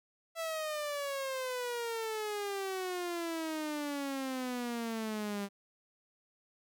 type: exponential sweep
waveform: sawtooth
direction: down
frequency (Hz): 665 to 198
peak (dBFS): -31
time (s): 0.35-5.49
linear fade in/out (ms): 50
effects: none